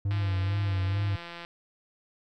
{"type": "tone with vibrato", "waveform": "triangle", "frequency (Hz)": 98, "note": "G2", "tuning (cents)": 0, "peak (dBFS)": -23, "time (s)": [0.05, 1.16], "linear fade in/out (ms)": 5, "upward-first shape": "sine", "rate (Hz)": 2.3, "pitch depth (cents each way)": 74}
{"type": "click train", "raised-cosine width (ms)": 0.3, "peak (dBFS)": -25, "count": 230, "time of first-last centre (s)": [0.11, 1.449], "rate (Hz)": 171}
{"effects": []}